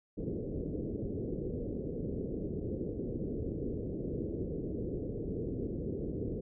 white low-pass noise, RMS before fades -37 dBFS, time 0.17-6.41 s, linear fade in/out 10 ms, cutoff 470 Hz, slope 48 dB/octave, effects none

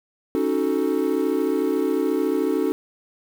triangle chord, D# half-diminished seventh, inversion third, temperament equal with one note detuned, 277.2 / 311.1 / 370 / 438.5 Hz, C#4 / D#4 / F#4 / A4, 0 / 0 / 0 / -6 cents, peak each -23 dBFS, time 0.35-2.72 s, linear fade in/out 0 ms, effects 7-bit

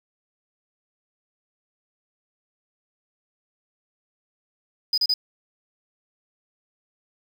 sine tone bursts, 4978 Hz, D#8, in tune, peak -16 dBFS, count 3, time 4.93-5.14 s, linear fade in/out 5 ms, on 48 ms, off 33 ms, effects tanh soft clip ceiling -16 dBFS + 7-bit

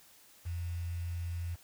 sine tone with quantisation, 86 Hz, F2, 26 cents flat, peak -34 dBFS, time 0.45-1.56 s, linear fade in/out 20 ms, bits 9, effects white hiss -60 dBFS RMS until 1.63 s

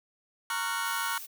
sawtooth chord, Gb major seventh, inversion first, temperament just, 925 / 1110 / 1387.5 / 1480 Hz, Bb5 / Db6 / F6 / Gb6, -14 / +2 / -12 / 0 cents, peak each -31 dBFS, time 0.5-1.18 s, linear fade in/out 2 ms
blue noise, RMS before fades -42 dBFS, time 0.84-1.27 s, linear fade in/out 20 ms
effects none

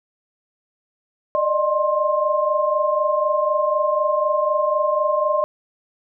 sine tone cluster, 594 / 618 / 1059 Hz, D5 / D#5 / C6, +20 / -12 / +21 cents, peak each -21 dBFS, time 1.35-5.44 s, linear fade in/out 0 ms, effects none

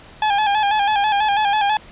40% pulse tone with vibrato, 830.6 Hz, G#5, in tune, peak -14 dBFS, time 0.22-1.77 s, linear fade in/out 2 ms, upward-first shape square, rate 6.1 Hz, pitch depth 54 cents each way, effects pink hiss -43 dBFS RMS until 1.91 s + resampled to 8000 Hz

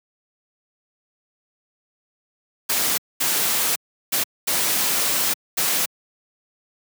white noise bursts at uneven times, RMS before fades -21 dBFS, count 5, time 2.69-2.98 / 3.2-3.76 / 4.12-4.24 / 4.47-5.34 / 5.57-5.86 s, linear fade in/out 10 ms, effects high-pass 150 Hz 12 dB/octave

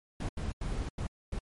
brown noise bursts at uneven times, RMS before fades -34 dBFS, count 5, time 0.2-0.29 / 0.37-0.52 / 0.61-0.89 / 0.98-1.07 / 1.32-1.39 s, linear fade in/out 5 ms, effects MP3 48 kbps

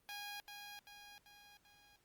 10% pulse tone with echo, 820 Hz, G#5, 22 cents flat, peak -37 dBFS, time 0.09-0.4 s, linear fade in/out 0 ms, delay 390 ms, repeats 4, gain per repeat -5 dB, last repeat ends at 1.96 s, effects pink hiss -75 dBFS RMS until 2.04 s + Opus 32 kbps

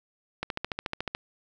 click train, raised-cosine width 0.3 ms, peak -14 dBFS, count 11, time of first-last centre 0.43-1.149 s, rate 13.9 Hz, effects none

